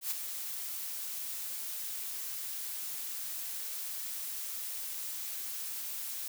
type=noise with ADSR envelope; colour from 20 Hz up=blue; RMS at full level=-32 dBFS; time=0.01-6.28 s; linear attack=100 ms; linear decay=18 ms; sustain=-7 dB; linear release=3 ms; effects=none